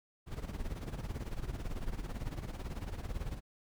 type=noise with tremolo; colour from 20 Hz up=brown; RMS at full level=-36 dBFS; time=0.26-3.41 s; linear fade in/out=50 ms; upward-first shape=sine; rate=18 Hz; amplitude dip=75%; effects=none